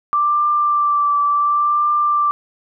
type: tone with vibrato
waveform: sine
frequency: 1174.7 Hz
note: D6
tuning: in tune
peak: -13 dBFS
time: 0.13-2.31 s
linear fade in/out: 0 ms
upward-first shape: triangle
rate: 0.7 Hz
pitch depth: 23 cents each way
effects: none